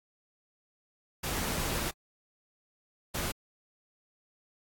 pink noise bursts at uneven times, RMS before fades -33 dBFS, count 2, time 1.23-1.91 / 3.14-3.32 s, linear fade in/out 10 ms, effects AAC 64 kbps

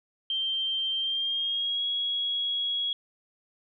sine tone with pitch glide, 3146 to 3323 Hz, G7 to G#7, +6 to 0 cents, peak -26 dBFS, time 0.3-2.93 s, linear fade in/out 2 ms, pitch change +94 cents, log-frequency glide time 0.97-1.85 s, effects none

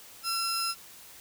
sawtooth tone pair together, 1354 / 5112 Hz, E6 / D#8, +46 / +46 cents, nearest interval octave + major seventh, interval 2300 cents, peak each -28 dBFS, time 0.23-0.75 s, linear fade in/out 50 ms, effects white hiss -50 dBFS RMS until 1.2 s

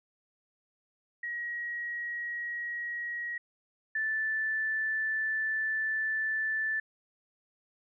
sine tone pair in turn, 1900 / 1757.3 Hz, A#6 / A6, +33 / -3 cents, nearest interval minor second, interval 136 cents, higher first, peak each -33 / -28 dBFS, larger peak second, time 1.23-3.38 / 3.95-6.8 s, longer second, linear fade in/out 5 ms, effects none

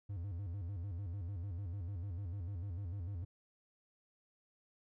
triangle tone with vibrato, 92.7 Hz, F#2, 4 cents sharp, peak -37 dBFS, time 0.09-3.25 s, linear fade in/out 10 ms, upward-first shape square, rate 6.7 Hz, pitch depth 150 cents each way, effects none

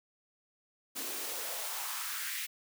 white noise with high-pass filter sweep, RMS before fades -38 dBFS, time 0.95-2.47 s, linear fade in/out 20 ms, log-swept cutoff 250 to 2200 Hz, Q 2.4, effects none

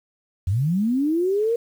sine linear sweep, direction up, 83 to 476.8 Hz, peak -18 dBFS, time 0.47-1.56 s, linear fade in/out 5 ms, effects 8-bit

